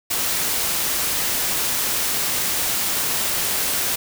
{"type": "noise", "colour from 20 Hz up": "white", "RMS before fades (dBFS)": -22, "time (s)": [0.1, 3.96], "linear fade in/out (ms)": 10, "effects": []}